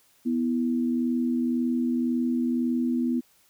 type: tone pair together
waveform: sine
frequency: 245.9 / 327.8 Hz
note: B3 / E4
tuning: -7 / -10 cents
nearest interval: perfect fourth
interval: 497 cents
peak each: -23 / -30 dBFS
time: 0.25-3.21 s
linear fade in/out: 20 ms
effects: white hiss -62 dBFS RMS until 3.49 s